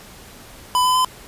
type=tone with pitch steps; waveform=square; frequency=1000 / 1009.9 / 1019.8 Hz; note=B5 / B5 / C6; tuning=+21 / +38 / -45 cents; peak=-15 dBFS; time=0.75-1.047 s; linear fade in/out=0 ms; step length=99 ms; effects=pink hiss -42 dBFS RMS until 1.27 s + resampled to 32000 Hz